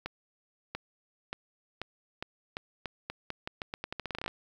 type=accelerating click train; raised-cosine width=0.3 ms; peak=-19 dBFS; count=23; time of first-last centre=0.06-4.279 s; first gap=690 ms; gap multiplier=0.84; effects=9-bit